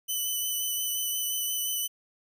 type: tone with vibrato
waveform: 5% pulse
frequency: 3000 Hz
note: F#7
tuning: 23 cents sharp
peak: -20 dBFS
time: 0.08-1.88 s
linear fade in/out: 20 ms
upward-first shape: sine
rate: 5.7 Hz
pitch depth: 15 cents each way
effects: none